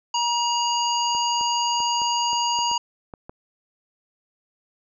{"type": "harmonic tone", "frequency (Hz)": 951, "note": "A#5", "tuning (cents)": 34, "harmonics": [1, 3, 5, 7], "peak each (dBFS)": [-22, -27, -29, -30], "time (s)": [0.14, 2.78], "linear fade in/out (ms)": 5}
{"type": "clicks", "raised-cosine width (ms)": 1, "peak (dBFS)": -24, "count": 9, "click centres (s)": [1.15, 1.411, 1.803, 2.018, 2.331, 2.589, 2.714, 3.138, 3.295]}
{"effects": []}